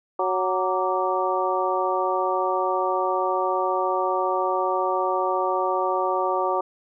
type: harmonic tone with a mistuned harmonic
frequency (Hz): 185.4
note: F#3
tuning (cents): +4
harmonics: 2 / 3 / 4 / 5 / 6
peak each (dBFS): -27 / -27 / -27 / -27 / -27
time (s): 0.19-6.61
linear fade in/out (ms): 5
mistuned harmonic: 6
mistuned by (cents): +80
effects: none

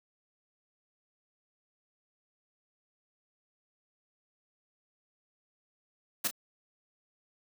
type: noise with echo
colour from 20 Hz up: white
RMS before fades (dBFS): -29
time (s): 6.24-6.28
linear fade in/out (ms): 10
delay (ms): 32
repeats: 1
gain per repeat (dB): -10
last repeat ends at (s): 6.312
effects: high-pass 150 Hz 12 dB/octave

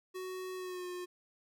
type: tone with pitch glide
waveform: square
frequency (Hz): 371.4 to 359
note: F#4 to F4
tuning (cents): +7 to +48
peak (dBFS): -40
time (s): 0.14-1.06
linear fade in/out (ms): 20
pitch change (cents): -59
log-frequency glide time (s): 0.55-0.87
effects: none

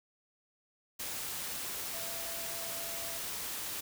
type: tone in noise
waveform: sine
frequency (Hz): 670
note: E5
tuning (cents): +28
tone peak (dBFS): -47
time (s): 1.93-3.18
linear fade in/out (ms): 10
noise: white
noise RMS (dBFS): -39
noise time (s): 0.99-3.81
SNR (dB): -11
effects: none

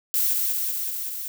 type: noise with echo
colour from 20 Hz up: violet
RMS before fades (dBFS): -22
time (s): 0.14-0.33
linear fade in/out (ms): 0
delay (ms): 190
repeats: 5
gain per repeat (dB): -2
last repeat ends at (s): 1.28
effects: none

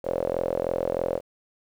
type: tone with band-pass filter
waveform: sawtooth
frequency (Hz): 43.17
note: F1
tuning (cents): -19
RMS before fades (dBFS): -27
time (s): 0.03-1.21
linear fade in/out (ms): 50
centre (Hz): 540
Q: 7.3
effects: 9-bit

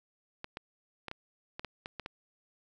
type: clicks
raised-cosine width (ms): 0.3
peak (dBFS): -23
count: 9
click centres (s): 0.444 / 0.571 / 1.083 / 1.114 / 1.595 / 1.647 / 1.859 / 1.997 / 2.061
effects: none

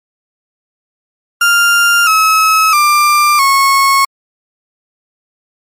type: tone with pitch steps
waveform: 35% pulse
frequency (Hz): 1396.9 / 1288.4 / 1188.3 / 1096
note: F6 / E6 / D6 / C#6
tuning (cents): 0 / -40 / +20 / -20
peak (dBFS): -5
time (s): 1.41-4.05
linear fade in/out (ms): 5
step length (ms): 660
effects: MP3 64 kbps

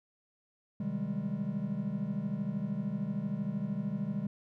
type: chord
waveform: triangle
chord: Ab major seventh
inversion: first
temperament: just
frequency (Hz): 129.78 / 155.74 / 194.67 / 207.7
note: C3 / Eb3 / G3 / Ab3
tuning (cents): -14 / +2 / -12 / 0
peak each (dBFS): -40 / -37 / -34 / -34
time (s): 0.8-4.27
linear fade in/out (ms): 5
effects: none

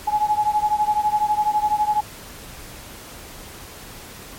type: beating tone pair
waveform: sine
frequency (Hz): 840 / 852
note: G#5 / G#5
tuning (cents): +19 / +44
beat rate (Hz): 12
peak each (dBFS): -19 / -21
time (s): 0.07-2.01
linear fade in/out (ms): 10
effects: pink hiss -39 dBFS RMS until 4.38 s + MP3 64 kbps

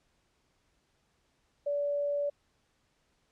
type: tone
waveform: sine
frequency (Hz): 576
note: D5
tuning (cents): -34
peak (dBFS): -28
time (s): 1.66-2.3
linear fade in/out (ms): 10
effects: pink hiss -73 dBFS RMS until 3.31 s + low-pass 8000 Hz 12 dB/octave

